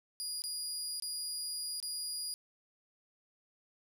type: tone with dropouts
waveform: 25% pulse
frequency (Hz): 4868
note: D#8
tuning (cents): -39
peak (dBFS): -32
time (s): 0.2-2.34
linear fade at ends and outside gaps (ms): 0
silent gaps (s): 0.42-0.439 / 0.999-1.023 / 1.801-1.827
effects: none